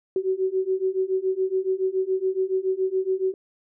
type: beating tone pair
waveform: sine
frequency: 373.9 / 381 Hz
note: F#4 / G4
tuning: +18 / -49 cents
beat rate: 7.1 Hz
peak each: -25 / -24 dBFS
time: 0.16-3.34 s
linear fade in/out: 2 ms
effects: none